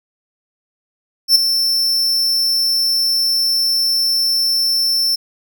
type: tone with ADSR envelope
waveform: 45% pulse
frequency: 5370 Hz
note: E8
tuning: 31 cents sharp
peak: -5 dBFS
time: 1.28-5.16 s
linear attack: 74 ms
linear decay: 9 ms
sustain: -9 dB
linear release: 12 ms
effects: none